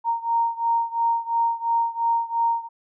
sine beating tone pair, 926 / 928.9 Hz, A#5 / A#5, -12 / -6 cents, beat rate 2.9 Hz, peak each -22 / -24 dBFS, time 0.04-2.69 s, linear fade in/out 50 ms, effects none

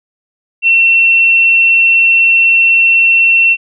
sine tone, 2708 Hz, E7, 46 cents sharp, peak -5 dBFS, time 0.62-3.57 s, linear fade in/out 50 ms, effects none

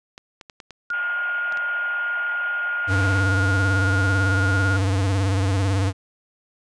clicks, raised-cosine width 0.2 ms, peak -22 dBFS, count 8, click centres 0.179 / 0.412 / 0.498 / 0.602 / 0.707 / 0.903 / 1.524 / 1.573 s
sine tone, 1424 Hz, F6, 33 cents sharp, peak -22 dBFS, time 0.9-4.77 s, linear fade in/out 5 ms
pink band-pass noise, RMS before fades -38 dBFS, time 0.93-3.21 s, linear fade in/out 5 ms, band 580 to 3100 Hz, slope 96 dB/octave
square tone with vibrato, 96.7 Hz, G2, 23 cents flat, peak -19 dBFS, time 2.87-5.93 s, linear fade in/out 50 ms, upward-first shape sine, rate 18 Hz, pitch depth 78 cents each way
effects resampled to 22050 Hz

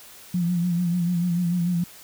sine tone with vibrato, 174.61 Hz, F3, in tune, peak -20 dBFS, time 0.34-1.84 s, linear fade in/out 5 ms, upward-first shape sine, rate 6.8 Hz, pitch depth 54 cents each way, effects white hiss -46 dBFS RMS until 2.03 s

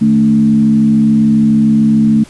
sine tone with frequency modulation, 220 Hz, A3, in tune, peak -6 dBFS, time 0.01-2.24 s, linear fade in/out 10 ms, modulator 67 Hz, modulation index 0.61, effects pink hiss -39 dBFS RMS until 2.29 s + resampled to 24000 Hz

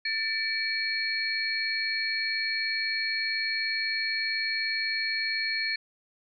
sine tone cluster, 1778 / 2301 / 4310 Hz, A6 / D7 / C#8, +18 / -36 / -49 cents, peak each -31 dBFS, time 0.05-5.76 s, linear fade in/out 5 ms, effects none

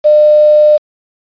sine tone with quantisation, 602 Hz, D5, 43 cents sharp, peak -3 dBFS, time 0.04-0.78 s, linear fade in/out 20 ms, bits 5, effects resampled to 11025 Hz

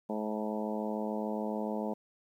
harmonic tone with a mistuned harmonic, 106.9 Hz, A2, 49 cents flat, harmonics 2 / 3 / 4 / 5 / 6 / 7 / 8 / 9, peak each -35 / -42 / -40 / -40 / -41 / -45 / -43 / -48 dBFS, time 0.09-1.94 s, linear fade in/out 10 ms, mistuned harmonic 8, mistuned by +37 cents, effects 11-bit

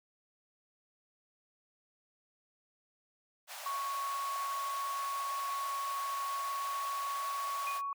pink high-pass noise, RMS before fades -45 dBFS, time 3.47-7.82 s, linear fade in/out 50 ms, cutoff 570 Hz, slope 96 dB/octave
sine tone with pitch glide, 1108.7 to 1116.4 Hz, C#6 to C#6, 0 to +12 cents, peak -34 dBFS, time 3.66-7.93 s, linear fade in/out 2 ms, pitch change +12 cents, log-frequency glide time 6.26-7.47 s
sine tone with exponential decay, 2469 Hz, D#7, 14 cents flat, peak -36 dBFS, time 7.67-7.94 s, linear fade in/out 1 ms, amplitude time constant 57 ms
effects none

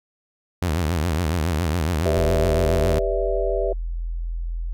sawtooth tone with vibrato, 82.1 Hz, E2, 6 cents flat, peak -16 dBFS, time 0.62-2.99 s, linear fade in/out 0 ms, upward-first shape triangle, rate 7.2 Hz, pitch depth 220 cents each way
sine chord, E minor seventh, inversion first, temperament equal, 392 / 493.9 / 587.3 / 659.3 Hz, G4 / B4 / D5 / E5, 0 / 0 / 0 / 0 cents, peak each -25 / -27 / -27 / -26 dBFS, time 2.05-3.73 s, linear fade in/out 5 ms
sine tone, 42 Hz, E1, 33 cents sharp, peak -24 dBFS, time 2.17-4.73 s, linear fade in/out 0 ms
effects none

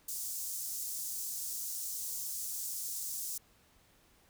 pink high-pass noise, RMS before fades -39 dBFS, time 0.08-3.38 s, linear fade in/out 5 ms, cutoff 6200 Hz, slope 24 dB/octave, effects pink hiss -66 dBFS RMS until 4.29 s

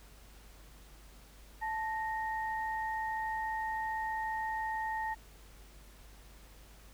sine tone pair together, 876.9 / 1858 Hz, A5 / A#6, -6 / -6 cents, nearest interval octave + minor second, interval 1300 cents, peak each -34 / -39 dBFS, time 1.61-5.15 s, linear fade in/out 20 ms, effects added 50 Hz sine -54 dBFS peak until 6.93 s + pink hiss -59 dBFS RMS until 6.93 s

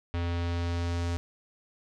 square tone with low-pass filter sweep, 85.9 Hz, F2, 28 cents flat, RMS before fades -30 dBFS, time 0.14-1.17 s, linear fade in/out 0 ms, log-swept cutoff 3300 to 6800 Hz, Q 1.2, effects none

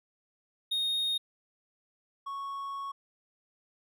triangle tone pair in turn, 3712 / 1106.8 Hz, A#7 / C#6, -8 / -3 cents, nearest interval octave + major sixth, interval 2095 cents, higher first, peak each -26 / -33 dBFS, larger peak first, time 0.71-1.18 / 2.26-2.92 s, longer second, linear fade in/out 10 ms, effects none

